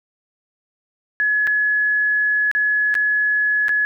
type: tone with dropouts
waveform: sine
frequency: 1697 Hz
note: G#6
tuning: 37 cents sharp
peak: -15 dBFS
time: 1.2-3.85 s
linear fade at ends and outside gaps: 0 ms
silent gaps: 1.47-1.474 / 2.514-2.55 / 2.942-2.952 / 3.683-3.692 s
effects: none